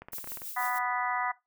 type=clicks; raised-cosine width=0.5 ms; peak=-28 dBFS; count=9; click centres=0.02 / 0.085 / 0.133 / 0.184 / 0.243 / 0.274 / 0.32 / 0.373 / 0.419 s
type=noise with tremolo; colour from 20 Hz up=violet; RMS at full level=-38 dBFS; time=0.12-0.79 s; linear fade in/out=10 ms; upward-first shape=sine; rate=6.2 Hz; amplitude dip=55%
type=harmonic tone; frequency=246.9 Hz; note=B3; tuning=in tune; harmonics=3 / 4 / 5 / 6 / 7 / 8; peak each=-33 / -33 / -35 / -40 / -39 / -36 dBFS; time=0.56-1.32 s; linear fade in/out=10 ms
effects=noise-tail reverb RT60 0.2 s tail -18 dB re dry